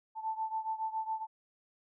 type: beating tone pair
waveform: sine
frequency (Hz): 880 / 887.2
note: A5 / A5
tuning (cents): 0 / +14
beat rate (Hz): 7.2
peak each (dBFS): -35 / -38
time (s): 0.15-1.27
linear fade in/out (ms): 50
effects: none